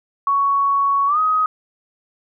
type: tone with pitch glide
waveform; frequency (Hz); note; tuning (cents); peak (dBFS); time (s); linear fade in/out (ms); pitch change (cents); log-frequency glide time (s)
sine; 1115 to 1258.8; C#6 to D#6; +10 to +20; -14; 0.27-1.46; 2; +210; 1.07-1.19
effects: none